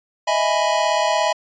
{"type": "chord", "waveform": "square", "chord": "E major seventh", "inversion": "third", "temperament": "equal", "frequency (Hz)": [622.3, 659.3, 830.6, 987.8], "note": ["D#5", "E5", "G#5", "B5"], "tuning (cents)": [0, 0, 0, 0], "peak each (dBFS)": -23, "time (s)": [0.27, 1.33], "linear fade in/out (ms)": 10, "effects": ["resampled to 16000 Hz"]}